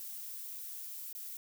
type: noise with dropouts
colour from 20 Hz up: violet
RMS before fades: -44 dBFS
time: 0-1.37 s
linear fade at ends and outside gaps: 1 ms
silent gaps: 1.128-1.15 s
effects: none